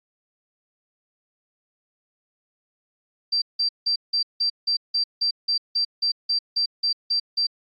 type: tone bursts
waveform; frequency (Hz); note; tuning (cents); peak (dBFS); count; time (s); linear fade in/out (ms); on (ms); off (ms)
sine; 4700; D8; +1; -19; 16; 3.32-7.47; 10; 100; 170
effects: AAC 64 kbps